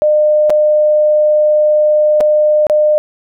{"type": "tone with dropouts", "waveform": "sine", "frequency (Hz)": 605, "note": "D#5", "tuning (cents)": -49, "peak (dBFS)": -7, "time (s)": [0.02, 2.98], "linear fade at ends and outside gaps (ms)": 0, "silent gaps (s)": [[0.497, 0.503], [2.205, 2.209], [2.668, 2.698]], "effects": []}